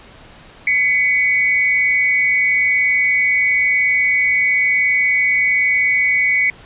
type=tone pair together; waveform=sine; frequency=2014 / 2235 Hz; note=B6 / C#7; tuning=+33 / +14 cents; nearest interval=major second; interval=181 cents; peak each=-17 / -14 dBFS; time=0.67-6.5 s; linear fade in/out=2 ms; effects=pink hiss -42 dBFS RMS until 6.65 s + resampled to 8000 Hz